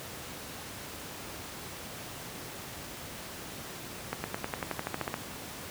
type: accelerating click train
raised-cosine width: 0.5 ms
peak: -16 dBFS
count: 13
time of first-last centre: 4.13-5.141 s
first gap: 110 ms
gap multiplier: 0.95
effects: pink hiss -42 dBFS RMS until 5.7 s + high-pass 80 Hz 12 dB/octave